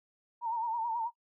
sine tone with vibrato, 922 Hz, A#5, 19 cents flat, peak -30 dBFS, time 0.41-1.11 s, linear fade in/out 50 ms, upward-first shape sine, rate 9.3 Hz, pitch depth 73 cents each way, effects noise-tail reverb RT60 0.1 s tail -19 dB re dry

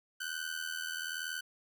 sawtooth ring-modulated tone, 1511 Hz, F#6, 36 cents sharp, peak -30 dBFS, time 0.2-1.41 s, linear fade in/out 10 ms, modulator 40.5 Hz, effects none

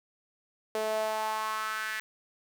sawtooth tone with high-pass filter sweep, 217.2 Hz, A3, 22 cents flat, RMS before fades -32 dBFS, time 0.75-2 s, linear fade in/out 0 ms, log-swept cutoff 510 to 1800 Hz, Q 4.2, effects none

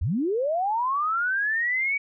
sine linear sweep, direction up, 60 to 2281 Hz, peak -22 dBFS, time 0.01-1.98 s, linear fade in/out 10 ms, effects none

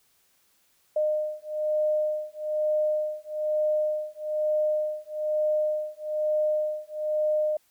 sine beating tone pair, 610 / 611.1 Hz, D#5 / D#5, -34 / -31 cents, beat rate 1.1 Hz, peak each -27 dBFS, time 0.96-7.57 s, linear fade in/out 5 ms, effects white hiss -66 dBFS RMS until 7.7 s

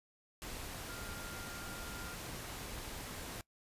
sine tone in noise, 1400 Hz, F6, 4 cents sharp, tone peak -50 dBFS, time 0.89-2.14 s, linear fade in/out 0 ms, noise pink, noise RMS -45 dBFS, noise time 0.42-3.41 s, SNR -8 dB, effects noise-tail reverb RT60 0.1 s tail -21 dB re dry + resampled to 32000 Hz

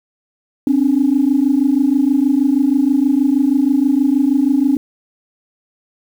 sine tone pair together, 263.5 / 289.8 Hz, C4 / D4, +12 / -23 cents, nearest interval major second, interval 165 cents, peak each -13 dBFS, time 0.67-4.77 s, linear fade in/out 2 ms, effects tanh soft clip ceiling -4 dBFS + 7-bit

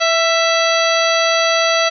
harmonic tone with a mistuned harmonic, 659.3 Hz, E5, in tune, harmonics 1 / 2 / 3 / 4 / 5 / 6 / 7 / 9, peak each -16 / -19 / -21 / -22 / -23 / -24 / -24 / -26 dBFS, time 0-1.9 s, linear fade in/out 20 ms, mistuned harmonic 2, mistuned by +30 cents, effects none

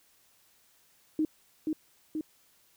sine tone with echo, 311.1 Hz, D#4, in tune, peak -24 dBFS, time 1.19-1.25 s, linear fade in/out 2 ms, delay 480 ms, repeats 2, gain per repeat -3 dB, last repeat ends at 2.21 s, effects white hiss -65 dBFS RMS until 2.76 s

